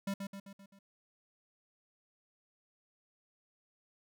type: tone with echo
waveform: square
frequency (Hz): 197.3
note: G3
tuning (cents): +11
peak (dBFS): -34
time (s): 0.07-0.14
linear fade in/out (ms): 5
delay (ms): 130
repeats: 5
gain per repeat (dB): -5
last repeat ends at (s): 0.79
effects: none